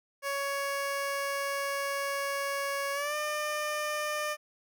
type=tone with pitch glide; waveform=15% pulse; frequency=558 to 601.5 Hz; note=C#5 to D5; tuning=+11 to +41 cents; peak=-24 dBFS; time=0.22-4.37 s; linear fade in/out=50 ms; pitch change=+130 cents; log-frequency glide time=2.93-3.15 s; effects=none